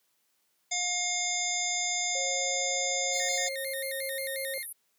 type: harmonic tone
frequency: 714 Hz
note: F5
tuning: 38 cents sharp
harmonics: 1 / 3 / 5 / 7 / 9 / 10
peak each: -37 / -34 / -36 / -38 / -34 / -33 dBFS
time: 0.71-3.49 s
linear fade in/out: 10 ms
type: tone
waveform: sine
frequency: 541 Hz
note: C#5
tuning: 42 cents flat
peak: -35 dBFS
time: 2.15-4.58 s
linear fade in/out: 2 ms
type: tone with vibrato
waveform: 30% pulse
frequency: 1975.5 Hz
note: B6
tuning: in tune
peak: -33 dBFS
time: 3.11-4.66 s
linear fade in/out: 50 ms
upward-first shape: square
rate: 5.6 Hz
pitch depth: 120 cents each way
type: band-pass noise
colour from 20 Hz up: white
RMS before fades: -41 dBFS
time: 3.57-4.73 s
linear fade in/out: 10 ms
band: 9900 to 12000 Hz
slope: 96 dB/octave
effects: white hiss -73 dBFS RMS until 4.98 s + high-pass 150 Hz 12 dB/octave